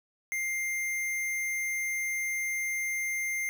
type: tone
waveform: square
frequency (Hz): 2100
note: C7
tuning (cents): +6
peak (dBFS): -30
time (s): 0.32-3.49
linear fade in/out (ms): 0
effects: none